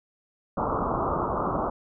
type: low-pass noise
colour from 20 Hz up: white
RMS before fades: -27 dBFS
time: 0.57-1.7 s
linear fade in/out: 5 ms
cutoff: 1300 Hz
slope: 96 dB/octave
effects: none